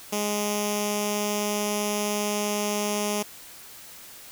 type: tone with notch filter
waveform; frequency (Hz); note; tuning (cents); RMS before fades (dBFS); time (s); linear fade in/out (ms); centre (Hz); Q
5% pulse; 207.7; G#3; 0; -27; 0.12-3.23; 10; 1600; 0.52
effects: white hiss -45 dBFS RMS until 4.31 s